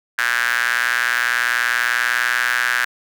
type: tone with high-pass filter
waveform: square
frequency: 60.1 Hz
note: B1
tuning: 46 cents flat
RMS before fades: -19 dBFS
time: 0.18-2.85 s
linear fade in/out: 5 ms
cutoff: 1600 Hz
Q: 6
effects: none